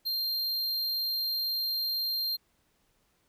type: tone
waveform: square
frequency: 4186 Hz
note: C8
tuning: in tune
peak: -29 dBFS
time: 0.05-2.37 s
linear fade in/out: 20 ms
effects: pink hiss -71 dBFS RMS until 3.28 s